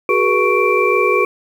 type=tone cluster; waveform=sine; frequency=372.7 / 418.3 / 481 / 1114 / 2349 Hz; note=F#4 / G#4 / B4 / C#6 / D7; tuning=+13 / +12 / -46 / +8 / 0 cents; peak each=-18 dBFS; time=0.09-1.25 s; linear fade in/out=2 ms; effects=7-bit